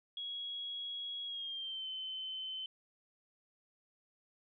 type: tone with pitch glide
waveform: sine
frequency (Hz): 3322 to 3064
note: G#7 to G7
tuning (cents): 0 to -40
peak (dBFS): -39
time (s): 0.17-2.66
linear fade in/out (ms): 2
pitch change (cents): -140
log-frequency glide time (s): 1.25-1.88
effects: none